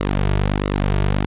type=tone with flanger; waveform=sawtooth; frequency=49.36 Hz; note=G1; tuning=13 cents sharp; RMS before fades=-19 dBFS; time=0-1.26 s; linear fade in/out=10 ms; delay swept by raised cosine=1.2 to 3.9 ms; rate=1.5 Hz; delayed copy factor=-0.65; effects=resampled to 8000 Hz